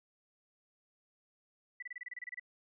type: tone bursts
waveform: sine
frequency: 1975.5 Hz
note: B6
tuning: in tune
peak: -40 dBFS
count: 12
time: 1.8-2.397 s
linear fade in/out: 5 ms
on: 25 ms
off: 27 ms
effects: none